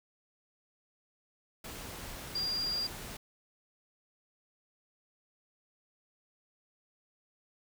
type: tone in noise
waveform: sine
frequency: 4794 Hz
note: D8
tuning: 35 cents sharp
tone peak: -31 dBFS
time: 2.35-2.87 s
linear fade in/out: 5 ms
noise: pink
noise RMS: -44 dBFS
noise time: 1.64-3.17 s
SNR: +10 dB
effects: none